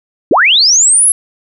sine linear sweep, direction up, 225.3 to 11160 Hz, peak -5 dBFS, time 0.31-1.12 s, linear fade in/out 2 ms, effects none

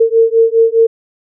sine beating tone pair, 452.3 / 457.2 Hz, A4 / A#4, +48 / -34 cents, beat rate 4.9 Hz, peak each -10 dBFS, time 0-0.87 s, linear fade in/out 10 ms, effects none

